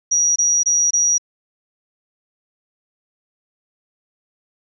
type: tone bursts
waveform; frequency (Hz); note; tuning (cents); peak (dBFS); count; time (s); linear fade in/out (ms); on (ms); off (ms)
sine; 5770; F#8; -44; -13; 4; 0.11-1.182; 10; 250; 24
effects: none